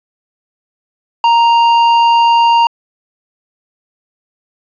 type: tone with hard clipping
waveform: sine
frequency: 932 Hz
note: A#5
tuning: 1 cent flat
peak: -8 dBFS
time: 1.24-2.67 s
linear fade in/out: 2 ms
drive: 8 dB
effects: resampled to 16000 Hz